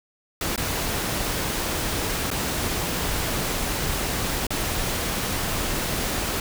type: noise with dropouts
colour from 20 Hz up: pink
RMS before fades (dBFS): -26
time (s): 0.41-6.4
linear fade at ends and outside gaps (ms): 2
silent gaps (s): 0.561-0.577 / 2.304-2.313 / 4.468-4.505
effects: none